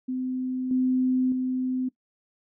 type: tone with level steps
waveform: sine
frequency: 256.2 Hz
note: C4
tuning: 36 cents flat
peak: -26 / -20 / -24 dBFS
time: 0.08-1.89 s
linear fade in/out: 10 ms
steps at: 0.71 / 1.32 s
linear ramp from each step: 2 ms
effects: noise-tail reverb RT60 0.1 s tail -20 dB re dry